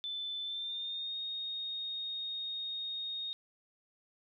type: tone with pitch glide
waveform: sine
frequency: 3520 to 3716 Hz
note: A7 to A#7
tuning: 0 to -6 cents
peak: -36 dBFS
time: 0.04-3.33 s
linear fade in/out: 0 ms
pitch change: +94 cents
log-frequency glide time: 0.43-1.16 s
effects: none